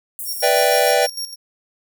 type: high-pass noise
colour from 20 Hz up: pink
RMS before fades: -29 dBFS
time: 0.19-0.91 s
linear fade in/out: 0 ms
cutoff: 8700 Hz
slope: 48 dB/octave
type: tone with tremolo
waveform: sawtooth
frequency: 5560 Hz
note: F8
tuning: 9 cents flat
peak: -21 dBFS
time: 0.25-1.36 s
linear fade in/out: 50 ms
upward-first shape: square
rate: 6.5 Hz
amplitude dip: 70%
type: chord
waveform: square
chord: E minor seventh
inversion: second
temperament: equal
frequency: 493.9 / 587.3 / 659.3 / 784 Hz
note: B4 / D5 / E5 / G5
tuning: 0 / 0 / 0 / 0 cents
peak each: -20 / -19 / -22 / -20 dBFS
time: 0.42-1.07 s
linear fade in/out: 20 ms
effects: none